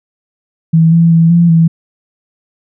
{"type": "tone with pitch steps", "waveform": "sine", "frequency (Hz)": [162.8, 167.1, 165, 170.9, 164.4], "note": ["E3", "E3", "E3", "F3", "E3"], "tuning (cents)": [-21, 24, 2, -37, -4], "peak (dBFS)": -4, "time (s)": [0.73, 1.68], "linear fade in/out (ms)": 10, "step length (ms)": 190, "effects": []}